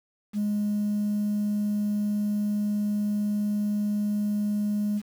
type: tone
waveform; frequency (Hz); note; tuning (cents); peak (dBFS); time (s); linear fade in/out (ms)
sine; 207.7; G#3; 0; -22; 0.33-5.02; 50
effects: tanh soft clip ceiling -20 dBFS + 8-bit